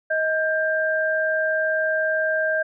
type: tone pair together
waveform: sine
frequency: 630.2 / 1588 Hz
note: D#5 / G6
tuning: +22 / +22 cents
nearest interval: octave + major third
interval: 1600 cents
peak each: -22 dBFS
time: 0.1-2.63 s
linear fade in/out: 10 ms
effects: none